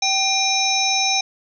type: harmonic tone with a mistuned harmonic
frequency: 774 Hz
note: G5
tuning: 22 cents flat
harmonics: 1 / 3 / 5 / 7 / 8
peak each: -23 / -23 / -23 / -23 / -23 dBFS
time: 0.02-1.21 s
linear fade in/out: 5 ms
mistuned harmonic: 3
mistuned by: +65 cents
effects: none